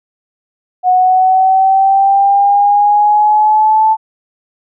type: exponential sweep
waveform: sine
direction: up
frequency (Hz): 731 to 880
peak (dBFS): -6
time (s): 0.83-3.97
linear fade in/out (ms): 50
effects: none